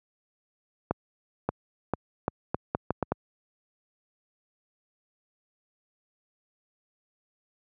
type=accelerating click train; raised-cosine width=1 ms; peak=-11 dBFS; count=9; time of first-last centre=0.91-3.12 s; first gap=580 ms; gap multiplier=0.77; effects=high-pass 80 Hz 12 dB/octave